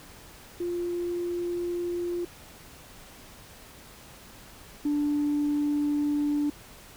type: tone pair in turn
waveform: sine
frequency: 349.2 / 293 Hz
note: F4 / D4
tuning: 0 / -4 cents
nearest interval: minor third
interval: 304 cents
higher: first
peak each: -27 / -22 dBFS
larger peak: second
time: 0.6-2.25 / 4.85-6.5 s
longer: neither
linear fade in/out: 5 ms
effects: tanh soft clip ceiling -20 dBFS + pink hiss -49 dBFS RMS until 6.96 s